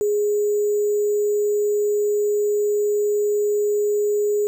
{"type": "tone with sample-and-hold", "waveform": "sine", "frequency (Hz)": 415.3, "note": "G#4", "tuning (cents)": 0, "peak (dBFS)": -17, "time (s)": [0.01, 4.47], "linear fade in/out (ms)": 0, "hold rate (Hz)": 7350, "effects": []}